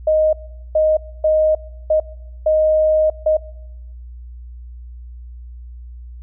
sine tone bursts at uneven times, 622.3 Hz, D#5, in tune, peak -11 dBFS, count 6, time 0.07-0.33 / 0.75-0.97 / 1.24-1.55 / 1.9-2 / 2.46-3.1 / 3.26-3.37 s, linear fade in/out 5 ms, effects noise-tail reverb RT60 1.0 s tail -23 dB re dry + added 60 Hz sine -32 dBFS peak until 6.22 s

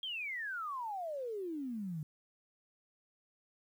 sine exponential sweep, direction down, 3279 to 147.4 Hz, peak -37 dBFS, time 0.03-2.03 s, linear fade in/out 2 ms, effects 11-bit

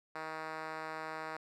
5% pulse tone with band-pass filter, 158 Hz, D#3, 27 cents sharp, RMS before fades -42 dBFS, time 0.15-1.37 s, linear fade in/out 5 ms, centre 1000 Hz, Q 0.59, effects none

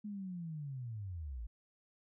sine linear sweep, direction down, 212.8 to 51 Hz, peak -40 dBFS, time 0.04-1.47 s, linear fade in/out 10 ms, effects none

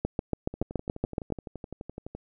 two click trains, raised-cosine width 2 ms, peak -24 / -13 dBFS, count 20 / 10, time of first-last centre 0.54-2.15 / 0.05-1.323 s, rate 11.8 / 7.07 Hz, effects none

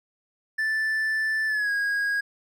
triangle tone with pitch glide, 1760 to 1642.1 Hz, A6 to G#6, 0 to -20 cents, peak -21 dBFS, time 0.58-2.21 s, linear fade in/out 10 ms, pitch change -120 cents, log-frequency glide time 1.47-1.71 s, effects none

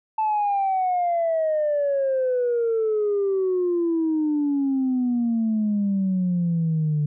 sine exponential sweep, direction down, 880 to 146.83 Hz, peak -18 dBFS, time 0.18-7.06 s, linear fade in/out 5 ms, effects tanh soft clip ceiling -16 dBFS

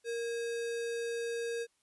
sine tone with sample-and-hold, 466.2 Hz, A#4, in tune, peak -33 dBFS, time 0.04-1.67 s, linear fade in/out 50 ms, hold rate 2100 Hz, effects white hiss -75 dBFS RMS until 1.82 s + resampled to 24000 Hz

